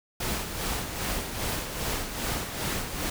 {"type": "noise with tremolo", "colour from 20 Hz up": "pink", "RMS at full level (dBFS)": -29, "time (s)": [0.2, 3.1], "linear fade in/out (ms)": 5, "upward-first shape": "sine", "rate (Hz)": 2.5, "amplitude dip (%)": 55, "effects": []}